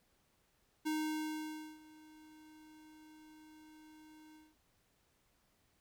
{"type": "tone with ADSR envelope", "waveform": "square", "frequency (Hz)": 309.6, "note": "D#4", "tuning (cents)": -9, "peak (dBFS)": -34, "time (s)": [0.85, 4.56], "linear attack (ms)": 20, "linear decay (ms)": 910, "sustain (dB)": -23, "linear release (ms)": 210, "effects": ["pink hiss -75 dBFS RMS until 5.8 s"]}